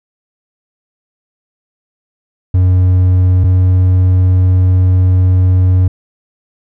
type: tone pair in turn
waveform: triangle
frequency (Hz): 91.6 / 92.03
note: F#2 / F#2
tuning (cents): -17 / -9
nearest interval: unison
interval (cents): 8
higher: second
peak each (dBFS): -4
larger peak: neither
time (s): 2.54-3.44 / 3.44-5.88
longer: second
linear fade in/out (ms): 5
effects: none